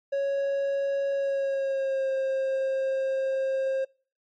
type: tone with pitch glide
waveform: triangle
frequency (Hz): 554.4 to 533.4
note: C#5 to C5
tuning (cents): 0 to +33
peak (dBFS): -22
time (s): 0.12-3.85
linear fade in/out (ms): 10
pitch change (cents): -67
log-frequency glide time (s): 1.13-2.1
effects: noise-tail reverb RT60 0.4 s tail -26 dB re dry + MP3 32 kbps